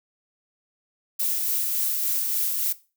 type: noise with tremolo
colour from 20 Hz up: violet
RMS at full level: -24 dBFS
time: 1.19-2.73 s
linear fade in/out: 10 ms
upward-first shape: sine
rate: 3.5 Hz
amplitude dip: 25%
effects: noise-tail reverb RT60 0.3 s tail -17 dB re dry